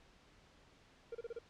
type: tone bursts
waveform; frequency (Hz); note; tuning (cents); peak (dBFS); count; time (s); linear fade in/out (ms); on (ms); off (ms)
triangle; 466.2; A#4; 0; -39; 5; 1.12-1.389; 5; 29; 31
effects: pink hiss -65 dBFS RMS until 1.49 s + low-pass 5000 Hz 12 dB/octave